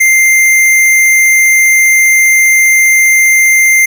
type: tone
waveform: square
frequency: 2095 Hz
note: C7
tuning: 2 cents sharp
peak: -5 dBFS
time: 0-3.86 s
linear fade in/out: 10 ms
effects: none